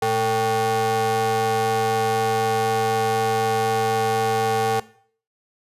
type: ring-modulated tone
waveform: square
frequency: 167 Hz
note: E3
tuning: 23 cents sharp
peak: -16 dBFS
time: 0.02-4.8 s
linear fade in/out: 5 ms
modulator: 616 Hz
effects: noise-tail reverb RT60 0.5 s tail -17 dB re dry + resampled to 32000 Hz